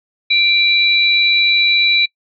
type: tone pair together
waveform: sine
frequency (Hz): 2354 / 3937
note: D7 / B7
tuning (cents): +3 / -6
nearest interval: major sixth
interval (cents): 891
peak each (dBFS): -13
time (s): 0.3-2.06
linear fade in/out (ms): 10
effects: noise-tail reverb RT60 0.1 s tail -26 dB re dry